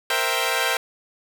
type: chord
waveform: 10% pulse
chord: C dominant seventh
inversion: third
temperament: equal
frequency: 466.2 / 523.3 / 659.3 / 784 Hz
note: Bb4 / C5 / E5 / G5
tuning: 0 / 0 / 0 / 0 cents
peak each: -18 dBFS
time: 0.1-0.77 s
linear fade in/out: 2 ms
effects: none